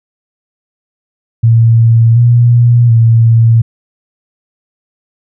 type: tone with pitch steps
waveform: sine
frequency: 114.8 / 119.7 / 114.6 Hz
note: A#2 / A#2 / A#2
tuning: -26 / +46 / -29 cents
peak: -3 dBFS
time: 1.43-3.62 s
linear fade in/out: 10 ms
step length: 730 ms
effects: none